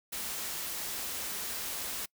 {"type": "band-stop noise", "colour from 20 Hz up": "white", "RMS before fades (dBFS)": -37, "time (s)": [0.12, 2.06], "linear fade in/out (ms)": 10, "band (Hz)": [110, 160], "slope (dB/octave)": 96, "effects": ["noise-tail reverb RT60 0.1 s tail -25 dB re dry"]}